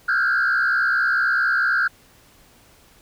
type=tone with frequency modulation; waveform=sine; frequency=1500 Hz; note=F#6; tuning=23 cents sharp; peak=-15 dBFS; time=0.08-1.88 s; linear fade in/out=10 ms; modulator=64.5 Hz; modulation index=2; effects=tanh soft clip ceiling -14 dBFS + pink hiss -53 dBFS RMS until 3.01 s